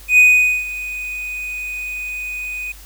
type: tone with ADSR envelope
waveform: triangle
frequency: 2489 Hz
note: D#7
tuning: in tune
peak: -4 dBFS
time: 0.08-2.72 s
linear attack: 100 ms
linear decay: 460 ms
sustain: -18 dB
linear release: 4 ms
effects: added 50 Hz sine -39 dBFS peak until 2.85 s + white hiss -43 dBFS RMS until 2.85 s